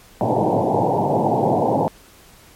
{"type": "band-pass noise", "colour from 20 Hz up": "white", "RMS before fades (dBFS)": -18, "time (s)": [0.21, 1.88], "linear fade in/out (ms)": 0, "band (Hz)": [100, 920], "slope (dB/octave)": 96, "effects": ["pink hiss -48 dBFS RMS until 2.55 s", "MP3 64 kbps"]}